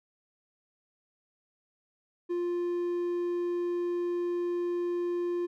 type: tone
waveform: triangle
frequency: 350 Hz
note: F4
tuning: 4 cents sharp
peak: -26 dBFS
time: 2.29-5.47 s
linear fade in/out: 20 ms
effects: none